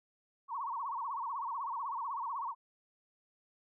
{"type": "tone with vibrato", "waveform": "sine", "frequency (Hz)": 1016, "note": "B5", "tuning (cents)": 49, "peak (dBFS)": -35, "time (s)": [0.48, 2.55], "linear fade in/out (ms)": 50, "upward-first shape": "sine", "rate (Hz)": 16, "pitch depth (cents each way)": 200, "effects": []}